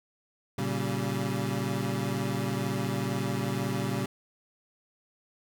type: chord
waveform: 25% pulse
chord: G diminished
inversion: first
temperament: equal with one note detuned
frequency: 116.54 / 138.59 / 192.3 Hz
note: Bb2 / Db3 / G3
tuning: 0 / 0 / -33 cents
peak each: -29 dBFS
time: 0.58-4.06 s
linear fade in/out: 5 ms
effects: none